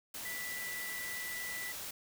sine tone in noise, 1975.5 Hz, B6, in tune, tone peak -40 dBFS, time 0.25-1.72 s, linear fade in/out 5 ms, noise white, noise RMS -43 dBFS, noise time 0.14-1.91 s, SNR 0 dB, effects none

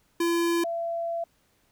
square / sine tone pair in turn, 339.7 / 674.9 Hz, F4 / E5, -48 / +41 cents, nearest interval octave, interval 1189 cents, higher second, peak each -23 / -27 dBFS, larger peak first, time 0.2-0.64 / 0.64-1.24 s, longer second, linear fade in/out 5 ms, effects pink hiss -67 dBFS RMS until 1.71 s

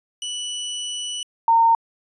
sawtooth / sine tone pair in turn, 2960 / 915.8 Hz, F#7 / A#5, 0 / -31 cents, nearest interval octave + minor sixth, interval 2031 cents, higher first, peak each -23 / -12 dBFS, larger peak second, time 0.22-1.23 / 1.48-1.75 s, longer first, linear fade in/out 2 ms, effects resampled to 24000 Hz

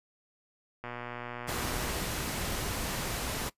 click train, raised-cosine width 0.5 ms, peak -24 dBFS, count 130, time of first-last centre 0.84-1.906 s, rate 121 Hz
pink noise, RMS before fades -34 dBFS, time 1.47-3.5 s, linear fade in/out 20 ms
effects noise-tail reverb RT60 0.1 s tail -18 dB re dry + resampled to 32000 Hz

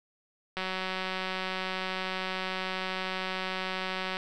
click train, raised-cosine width 0.3 ms, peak -17 dBFS, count 674, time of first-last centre 0.57-4.169 s, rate 187 Hz, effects none

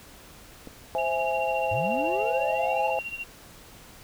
clicks, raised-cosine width 2 ms, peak -27 / -34 dBFS, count 2, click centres 0.673 / 0.677 s
sine chord, C augmented, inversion none, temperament equal, 523.3 / 659.3 / 830.6 Hz, C5 / E5 / G#5, 0 / 0 / 0 cents, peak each -29 / -29 / -28 dBFS, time 0.95-2.99 s, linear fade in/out 0 ms
sine tone with tremolo, 2754 Hz, F7, 25 cents flat, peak -29 dBFS, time 0.98-3.24 s, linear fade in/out 5 ms, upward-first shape triangle, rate 14 Hz, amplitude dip 85%
triangle linear sweep, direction up, 89.2 to 884 Hz, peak -28 dBFS, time 1.71-2.91 s, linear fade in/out 5 ms
effects pink hiss -49 dBFS RMS until 4.03 s

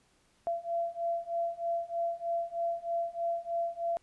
sine beating tone pair, 678 / 681.2 Hz, E5 / F5, +49 / -43 cents, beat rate 3.2 Hz, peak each -34 / -33 dBFS, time 0.47-3.97 s, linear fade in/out 0 ms, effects pink hiss -68 dBFS RMS until 4.02 s + resampled to 24000 Hz

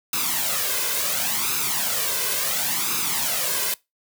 white noise with flanger, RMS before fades -24 dBFS, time 0.13-3.74 s, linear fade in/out 2 ms, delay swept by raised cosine 0.78 to 1.98 ms, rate 0.71 Hz, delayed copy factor +0.65, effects noise-tail reverb RT60 0.2 s tail -22 dB re dry + high-pass 150 Hz 12 dB/octave

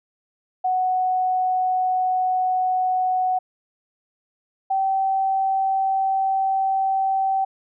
sine tone pair in turn, 741 / 771.8 Hz, F#5 / G5, +2 / -27 cents, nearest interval minor second, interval 71 cents, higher second, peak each -18 dBFS, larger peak neither, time 0.64-3.39 / 4.7-7.45 s, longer neither, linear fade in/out 10 ms, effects none

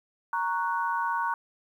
sine chord, F# major, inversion first, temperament equal, 932.3 / 1108.7 / 1480 Hz, A#5 / C#6 / F#6, 0 / 0 / 0 cents, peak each -28 / -31 / -32 dBFS, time 0.33-1.34 s, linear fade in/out 2 ms, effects 10-bit

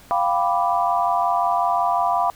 sine chord, G dominant seventh, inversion third, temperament equal, 698.5 / 784 / 987.8 / 1174.7 Hz, F5 / G5 / B5 / D6, 0 / 0 / 0 / 0 cents, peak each -21 / -24 / -22 / -25 dBFS, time 0.11-2.3 s, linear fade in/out 0 ms, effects pink hiss -48 dBFS RMS until 2.35 s

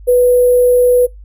sine tone with sample-and-hold, 493.9 Hz, B4, in tune, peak -6 dBFS, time 0.07-1.07 s, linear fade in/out 20 ms, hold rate 11025 Hz, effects noise-tail reverb RT60 0.2 s tail -25 dB re dry + added 50 Hz sine -32 dBFS peak until 1.24 s

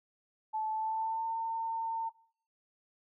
sine tone with pitch glide, 871 to 905.4 Hz, A5 to A5, -18 to +49 cents, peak -31 dBFS, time 0.53-2.1 s, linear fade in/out 20 ms, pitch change +67 cents, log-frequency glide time 0.71-1.32 s, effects noise-tail reverb RT60 0.5 s tail -19 dB re dry

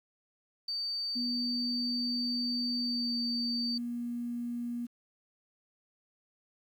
sine tone, 4600 Hz, D8, 37 cents flat, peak -32 dBFS, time 0.68-3.78 s, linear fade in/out 5 ms
sine tone with pitch glide, 244.4 to 239.2 Hz, B3 to A#3, -18 to +45 cents, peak -33 dBFS, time 1.15-4.87 s, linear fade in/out 20 ms, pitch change -37 cents, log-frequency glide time 2.81-3.17 s
effects 10-bit

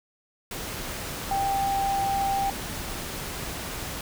sine tone in noise, 788 Hz, G5, 9 cents sharp, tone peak -23 dBFS, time 1.31-2.5 s, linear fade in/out 2 ms, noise pink, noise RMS -34 dBFS, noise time 0.51-4.01 s, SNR +8 dB, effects none

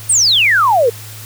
sine exponential sweep, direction down, 9210 to 440 Hz, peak -8 dBFS, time 0.09-0.9 s, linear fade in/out 10 ms, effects added 107 Hz sine -32 dBFS peak until 1.25 s + white hiss -34 dBFS RMS until 1.25 s

